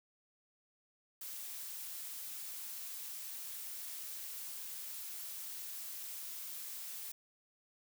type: noise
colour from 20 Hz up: blue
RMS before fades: -45 dBFS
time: 1.21-7.12 s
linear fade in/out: 5 ms
effects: none